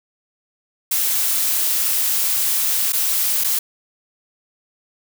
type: noise with dropouts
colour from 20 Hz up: blue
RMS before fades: -19 dBFS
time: 0.91-3.59 s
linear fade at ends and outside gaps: 5 ms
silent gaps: 2.923-2.931 / 3.439-3.443 s
effects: none